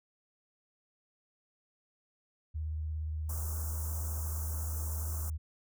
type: tone with vibrato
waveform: sine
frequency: 77.78 Hz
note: D#2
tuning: in tune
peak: -33 dBFS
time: 2.54-5.38 s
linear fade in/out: 20 ms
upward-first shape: square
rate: 17 Hz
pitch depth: 23 cents each way
type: band-stop noise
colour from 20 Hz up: white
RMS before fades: -43 dBFS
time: 3.29-5.3 s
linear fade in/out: 5 ms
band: 1400 to 6000 Hz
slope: 48 dB/octave
effects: none